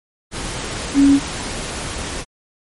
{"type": "tone in noise", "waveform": "sine", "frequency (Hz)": 278.8, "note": "C#4", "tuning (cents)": 10, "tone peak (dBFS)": -8, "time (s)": [0.94, 1.2], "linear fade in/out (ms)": 50, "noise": "pink", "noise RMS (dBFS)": -26, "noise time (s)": [0.31, 2.25], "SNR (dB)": 15, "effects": ["MP3 48 kbps"]}